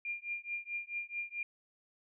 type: tone with tremolo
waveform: sine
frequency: 2400 Hz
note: D7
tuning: 37 cents sharp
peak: -33 dBFS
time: 0.05-1.43 s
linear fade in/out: 2 ms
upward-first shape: triangle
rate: 4.6 Hz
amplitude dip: 100%
effects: none

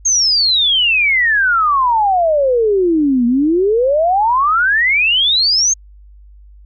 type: exponential two-way sweep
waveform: sine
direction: down then up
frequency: 6550 to 233.1 to 6550 Hz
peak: -10 dBFS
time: 0.05-5.74 s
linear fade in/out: 10 ms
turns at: 3.26 s
effects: added 50 Hz sine -38 dBFS peak until 6.65 s

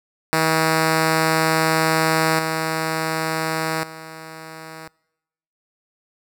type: tone with level steps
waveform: 5% pulse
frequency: 160 Hz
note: D#3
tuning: 49 cents sharp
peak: -5 / -10 / -24 dBFS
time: 0.33-4.88 s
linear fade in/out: 0 ms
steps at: 2.39 / 3.83 s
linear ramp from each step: 2 ms
effects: noise-tail reverb RT60 0.9 s tail -24 dB re dry

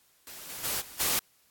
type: noise with level steps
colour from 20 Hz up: white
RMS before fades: -44 / -40 / -31 / -47 / -27 dBFS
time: 0.27-1.19 s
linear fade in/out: 0 ms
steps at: 0.48 / 0.63 / 0.8 / 0.99 s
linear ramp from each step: 20 ms
effects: white hiss -65 dBFS RMS until 1.5 s + AAC 64 kbps

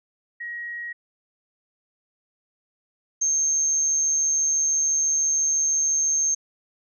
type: tone pair in turn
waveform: sine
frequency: 1896 / 6377 Hz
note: A#6 / G8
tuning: +29 / +29 cents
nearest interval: octave + major sixth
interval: 2100 cents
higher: second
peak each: -30 / -19 dBFS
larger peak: second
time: 0.4-0.93 / 3.21-6.35 s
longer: second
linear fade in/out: 10 ms
effects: none

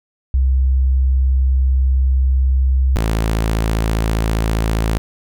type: tone pair in turn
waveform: sine / sawtooth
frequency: 65.41 / 55 Hz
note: C2 / A1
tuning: 0 / 0 cents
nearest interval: minor third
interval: 300 cents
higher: first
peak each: -11 dBFS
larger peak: neither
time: 0.34-2.96 / 2.96-4.98 s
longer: first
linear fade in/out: 0 ms
effects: none

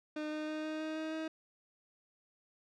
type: tone with pitch steps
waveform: 30% pulse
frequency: 304.7 / 306.8 / 309 / 311.1 / 313.3 / 315.4 / 317.6 Hz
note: D#4 / D#4 / D#4 / D#4 / D#4 / D#4 / D#4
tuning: -36 / -24 / -12 / 0 / +12 / +24 / +36 cents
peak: -34 dBFS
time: 0.16-1.28 s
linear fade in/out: 5 ms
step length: 160 ms
effects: low-pass 4000 Hz 12 dB/octave

